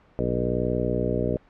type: harmonic tone with a mistuned harmonic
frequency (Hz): 60.8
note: B1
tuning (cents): -26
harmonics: 1 / 2 / 3 / 4 / 5 / 6 / 7 / 8 / 10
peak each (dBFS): -33 / -30 / -31 / -31 / -33 / -32 / -30 / -30 / -32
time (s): 0.19-1.37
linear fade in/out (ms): 0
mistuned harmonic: 1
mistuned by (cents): -51
effects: pink hiss -57 dBFS RMS until 1.49 s + low-pass 2000 Hz 12 dB/octave